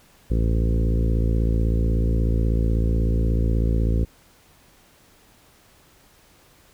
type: harmonic tone with a mistuned harmonic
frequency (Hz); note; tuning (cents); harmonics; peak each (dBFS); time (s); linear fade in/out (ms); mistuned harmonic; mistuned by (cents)
56.3; A1; +40; 1 / 2 / 3 / 4 / 5 / 6 / 7 / 8 / 9; -19 / -25 / -29 / -31 / -33 / -35 / -36 / -37 / -38; 0.3-4.05; 10; 1; +27
effects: pink hiss -55 dBFS RMS until 6.73 s